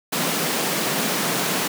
pink high-pass noise, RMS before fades -23 dBFS, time 0.12-1.68 s, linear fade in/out 10 ms, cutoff 150 Hz, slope 48 dB/octave, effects none

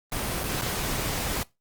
pink noise with dropouts, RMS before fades -29 dBFS, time 0.12-1.43 s, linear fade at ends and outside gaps 1 ms, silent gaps 0.435-0.439 / 0.613-0.62 s, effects noise-tail reverb RT60 0.2 s tail -20 dB re dry + Opus 24 kbps

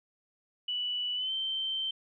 sine tone with pitch glide, 2960 to 3113 Hz, F#7 to G7, 0 to -13 cents, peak -30 dBFS, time 0.68-1.91 s, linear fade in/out 5 ms, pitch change +87 cents, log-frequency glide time 1.15-1.33 s, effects none

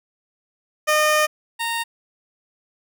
15% pulse tone pair in turn, 610 / 923.8 Hz, D#5 / A#5, -34 / -16 cents, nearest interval perfect fifth, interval 718 cents, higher second, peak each -9 / -16 dBFS, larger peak first, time 0.87-1.27 / 1.59-1.84 s, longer first, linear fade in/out 20 ms, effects none

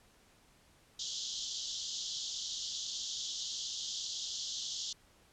pink band-pass noise, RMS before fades -40 dBFS, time 0.99-4.93 s, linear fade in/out 5 ms, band 3100 to 7100 Hz, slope 96 dB/octave, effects pink hiss -65 dBFS RMS until 5.32 s + low-pass 11000 Hz 12 dB/octave

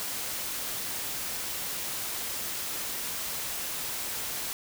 white noise, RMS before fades -34 dBFS, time 0-4.53 s, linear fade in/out 0 ms, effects none

